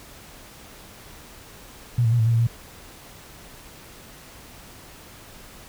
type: tone with pitch steps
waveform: sine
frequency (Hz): 120.4 / 112.8 / 119.9 / 111.3 / 116.5 / 114.9 / 117.2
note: B2 / A2 / A#2 / A2 / A#2 / A#2 / A#2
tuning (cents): -44 / +44 / +49 / +20 / -1 / -25 / +10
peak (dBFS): -16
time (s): 1.98-2.47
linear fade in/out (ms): 5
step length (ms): 70
effects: pink hiss -45 dBFS RMS until 5.68 s